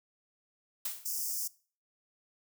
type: noise with exponential decay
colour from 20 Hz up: blue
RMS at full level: -32 dBFS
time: 0.85-1.17 s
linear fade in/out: 5 ms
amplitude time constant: 69 ms
type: high-pass noise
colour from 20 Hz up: white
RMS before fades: -35 dBFS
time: 1.05-1.48 s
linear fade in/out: 10 ms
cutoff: 5000 Hz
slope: 96 dB/octave
effects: noise-tail reverb RT60 0.4 s tail -21 dB re dry